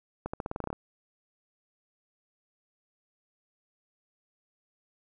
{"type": "accelerating click train", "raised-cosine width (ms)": 1, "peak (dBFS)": -19, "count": 11, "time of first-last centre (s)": [0.26, 0.729], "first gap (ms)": 75, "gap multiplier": 0.89, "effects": []}